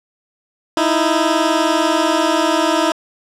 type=tone pair together; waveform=15% pulse; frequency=311.9 / 332.2 Hz; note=D#4 / E4; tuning=+4 / +13 cents; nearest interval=minor second; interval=109 cents; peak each=-10 dBFS; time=0.77-2.92 s; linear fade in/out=2 ms; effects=low-pass 8000 Hz 12 dB/octave